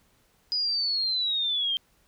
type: linear sweep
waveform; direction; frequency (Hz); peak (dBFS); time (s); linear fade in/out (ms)
sine; down; 4978 to 3136; -24; 0.52-1.77; 0
effects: pink hiss -65 dBFS RMS until 2.07 s